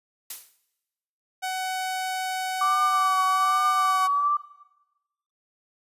blue noise with exponential decay, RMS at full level -30 dBFS, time 0.3-0.58 s, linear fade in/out 5 ms, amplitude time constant 60 ms
sawtooth tone, 749 Hz, F#5, 21 cents sharp, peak -23 dBFS, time 1.42-4.08 s, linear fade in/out 20 ms
sine tone with vibrato, 1165 Hz, D6, 14 cents flat, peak -20 dBFS, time 2.61-4.37 s, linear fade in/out 5 ms, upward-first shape triangle, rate 1.2 Hz, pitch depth 55 cents each way
effects noise-tail reverb RT60 1.0 s tail -18 dB re dry + resampled to 32000 Hz

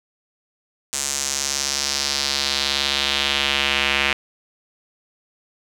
square tone with band-pass filter sweep, 69.6 Hz, C#2, 8 cents sharp, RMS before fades -22 dBFS, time 0.93-4.13 s, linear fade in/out 0 ms, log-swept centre 7400 to 2500 Hz, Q 2.4, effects none

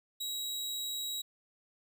sawtooth tone, 3853 Hz, B7, 44 cents flat, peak -32 dBFS, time 0.2-1.22 s, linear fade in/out 10 ms, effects none

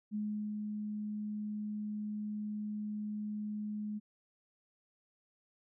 sine tone with ADSR envelope, 210.5 Hz, G#3, 24 cents sharp, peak -33 dBFS, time 0.11-4 s, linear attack 40 ms, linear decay 380 ms, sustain -3 dB, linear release 28 ms, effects none

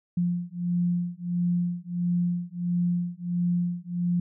sine beating tone pair, 174.61 / 176.11 Hz, F3 / F3, 0 / +15 cents, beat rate 1.5 Hz, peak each -27 dBFS, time 0.17-4.2 s, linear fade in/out 5 ms, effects none

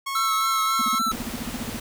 sawtooth tone with pitch glide, 1095 to 1086.2 Hz, C#6 to C#6, -22 to -36 cents, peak -23 dBFS, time 0.06-0.99 s, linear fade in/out 10 ms, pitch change -14 cents, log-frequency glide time 0.39-0.49 s
square tone with vibrato, 1318.5 Hz, E6, in tune, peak -22 dBFS, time 0.15-1.12 s, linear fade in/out 5 ms, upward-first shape triangle, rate 3.7 Hz, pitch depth 35 cents each way
triangle tone bursts, 233.1 Hz, A#3, in tune, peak -25 dBFS, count 15, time 0.79-1.769 s, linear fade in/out 5 ms, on 27 ms, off 41 ms
pink noise, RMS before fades -34 dBFS, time 1.11-1.8 s, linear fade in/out 5 ms
effects none

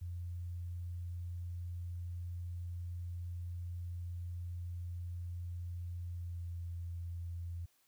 sine tone with pitch glide, 87.31 to 85.76 Hz, F2 to F2, 0 to -31 cents, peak -39 dBFS, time 0.01-7.66 s, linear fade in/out 10 ms, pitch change -31 cents, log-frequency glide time 6.03-6.58 s, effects white hiss -73 dBFS RMS until 7.87 s

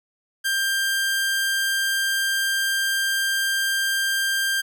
sawtooth tone, 1588 Hz, G6, 22 cents sharp, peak -17 dBFS, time 0.44-4.62 s, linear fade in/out 20 ms, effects none

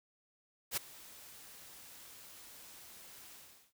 white noise with ADSR envelope, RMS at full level -33 dBFS, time 0.71-3.73 s, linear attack 60 ms, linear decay 10 ms, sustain -21 dB, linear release 390 ms, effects none

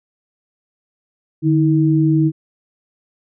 sine tone pair together, 150.6 / 319.1 Hz, D3 / D#4, +44 / +44 cents, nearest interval octave + minor second, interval 1300 cents, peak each -14 dBFS, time 1.42-2.32 s, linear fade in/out 50 ms, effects none

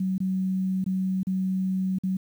sine tone with dropouts, 188.2 Hz, F#3, 30 cents sharp, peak -23 dBFS, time 0-2.17 s, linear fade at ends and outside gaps 5 ms, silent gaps 0.181-0.202 / 0.842-0.862 / 1.232-1.269 / 1.986-2.035 s, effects 9-bit

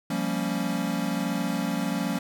square chord, G half-diminished seventh, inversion third, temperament equal with one note detuned, 174.61 / 196 / 229.5 / 277.2 Hz, F3 / G3 / Bb3 / Db4, 0 / 0 / -27 / 0 cents, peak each -32 dBFS, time 0.1-2.19 s, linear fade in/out 5 ms, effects none

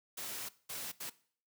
white noise bursts at uneven times, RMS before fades -42 dBFS, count 3, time 0.17-0.49 / 0.69-0.92 / 1-1.1 s, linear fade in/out 10 ms, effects noise-tail reverb RT60 0.5 s tail -19 dB re dry + high-pass 100 Hz 12 dB/octave

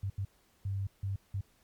sine tone bursts at uneven times, 98 Hz, G2, in tune, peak -31 dBFS, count 5, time 0.03-0.1 / 0.18-0.25 / 0.65-0.87 / 1.03-1.16 / 1.34-1.41 s, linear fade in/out 5 ms, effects pink hiss -68 dBFS RMS until 1.63 s + MP3 96 kbps

